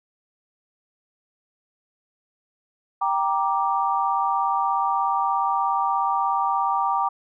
sine chord, G minor, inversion none, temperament just, 784 / 940.8 / 1176 Hz, G5 / Bb5 / D6, 0 / +16 / +2 cents, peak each -24 dBFS, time 3.01-7.09 s, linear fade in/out 10 ms, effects none

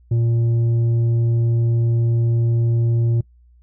sine tone with tanh clipping, 116.54 Hz, A#2, in tune, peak -16 dBFS, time 0.11-3.21 s, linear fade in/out 5 ms, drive 6 dB, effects noise-tail reverb RT60 0.1 s tail -22 dB re dry + added 60 Hz sine -48 dBFS peak until 3.62 s

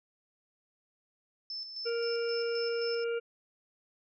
sine tone with tremolo, 5274 Hz, E8, in tune, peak -36 dBFS, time 1.5-3.04 s, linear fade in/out 2 ms, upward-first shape square, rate 3.8 Hz, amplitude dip 50%
harmonic tone, 466.8 Hz, A#4, 2 cents sharp, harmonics 1 / 3 / 5 / 6, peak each -30 / -41 / -47 / -48 dBFS, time 1.85-3.2 s, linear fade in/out 20 ms
effects none

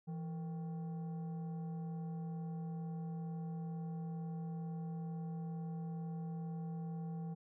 sine tone with frequency modulation, 165.8 Hz, E3, 10 cents sharp, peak -38 dBFS, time 0.07-7.35 s, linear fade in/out 20 ms, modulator 621 Hz, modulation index 0.32, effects tanh soft clip ceiling -37 dBFS

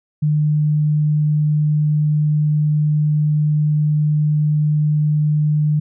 sine tone, 150.8 Hz, D3, 46 cents sharp, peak -13 dBFS, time 0.22-5.8 s, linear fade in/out 10 ms, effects none

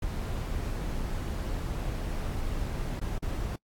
brown noise with dropouts, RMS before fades -32 dBFS, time 0.02-3.56 s, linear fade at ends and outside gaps 5 ms, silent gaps 2.995-3.013 / 3.183-3.223 s, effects noise-tail reverb RT60 0.1 s tail -26 dB re dry + AAC 64 kbps

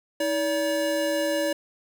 square tone pair together, 319 / 573 Hz, D#4 / D5, +43 / -43 cents, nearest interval minor seventh, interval 1014 cents, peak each -29 / -25 dBFS, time 0.2-1.53 s, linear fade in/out 5 ms, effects none

